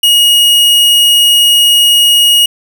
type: tone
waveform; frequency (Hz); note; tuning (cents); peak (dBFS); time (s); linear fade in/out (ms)
45% pulse; 2882; F#7; -46; -4; 0.03-2.46; 5
effects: none